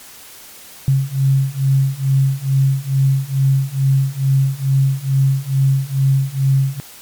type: beating tone pair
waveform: sine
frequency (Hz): 134.2 / 136.5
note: C3 / C#3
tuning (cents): +44 / -26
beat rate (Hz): 2.3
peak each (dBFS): -16 / -15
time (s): 0.88-6.8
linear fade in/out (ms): 0
effects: white hiss -39 dBFS RMS until 7.01 s + MP3 96 kbps